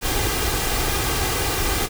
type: noise with comb filter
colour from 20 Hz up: pink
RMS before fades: -22 dBFS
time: 0.01-1.89 s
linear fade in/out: 50 ms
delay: 2.5 ms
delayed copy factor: +0.55
effects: none